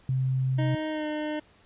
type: tone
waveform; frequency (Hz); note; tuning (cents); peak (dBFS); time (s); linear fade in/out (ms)
sine; 130.81; C3; 0; -23; 0.09-0.75; 2
type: tone with pitch glide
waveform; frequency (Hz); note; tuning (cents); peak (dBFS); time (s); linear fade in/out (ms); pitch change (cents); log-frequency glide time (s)
25% pulse; 311.1 to 303.6; D#4 to D#4; 0 to -42; -25; 0.58-1.4; 10; -42; 0.9-1.06
effects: pink hiss -59 dBFS RMS until 1.65 s + resampled to 8000 Hz